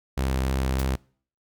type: tone with vibrato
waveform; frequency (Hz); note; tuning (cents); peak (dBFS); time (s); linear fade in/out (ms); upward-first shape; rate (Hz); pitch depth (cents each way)
sawtooth; 65.8; C2; +10; -19; 0.17-0.96; 10; sine; 3.4; 13
type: noise with exponential decay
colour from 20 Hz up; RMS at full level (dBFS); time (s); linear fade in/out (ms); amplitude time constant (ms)
white; -30; 0.79-0.87; 5; 16
effects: noise-tail reverb RT60 0.5 s tail -25 dB re dry